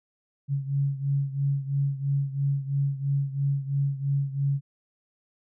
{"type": "beating tone pair", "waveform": "sine", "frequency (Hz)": [138.59, 141.59], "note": ["C#3", "C#3"], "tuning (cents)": [0, 37], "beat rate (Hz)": 3, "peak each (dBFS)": [-25, -29], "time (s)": [0.48, 4.61], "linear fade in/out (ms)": 50, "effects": []}